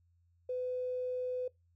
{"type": "tone with tanh clipping", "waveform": "triangle", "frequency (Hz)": 503, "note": "B4", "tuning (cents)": 32, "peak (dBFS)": -33, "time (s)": [0.49, 1.48], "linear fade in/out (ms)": 5, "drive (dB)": 3, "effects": ["noise-tail reverb RT60 0.2 s tail -24 dB re dry", "added 86 Hz sine -67 dBFS peak until 1.75 s"]}